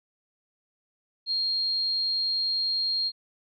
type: tone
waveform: sine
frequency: 4230 Hz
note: C8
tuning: 18 cents sharp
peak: -24 dBFS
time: 1.26-3.12 s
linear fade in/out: 50 ms
effects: none